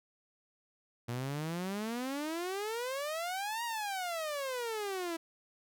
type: exponential two-way sweep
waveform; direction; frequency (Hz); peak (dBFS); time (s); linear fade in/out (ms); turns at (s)
sawtooth; up then down; 116.54 to 956 to 324.8; -31; 1.08-5.17; 10; 3.64
effects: none